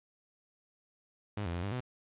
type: tone with pitch steps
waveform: sawtooth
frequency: 103.5 / 85.4 / 87.3 / 100.2 / 125.5 Hz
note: G#2 / F2 / F2 / G2 / B2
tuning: -5 / -38 / 0 / +38 / +28 cents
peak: -30 dBFS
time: 1.37-1.805 s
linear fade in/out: 5 ms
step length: 87 ms
effects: resampled to 8000 Hz + 10-bit